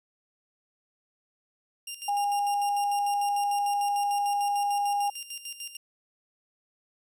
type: tone with tremolo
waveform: 15% pulse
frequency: 2794 Hz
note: F7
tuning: in tune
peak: -28 dBFS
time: 1.87-5.77 s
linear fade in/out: 5 ms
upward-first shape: square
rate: 6.7 Hz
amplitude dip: 70%
type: tone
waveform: sine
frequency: 813 Hz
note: G#5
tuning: 37 cents flat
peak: -24 dBFS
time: 2.08-5.1 s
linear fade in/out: 5 ms
effects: none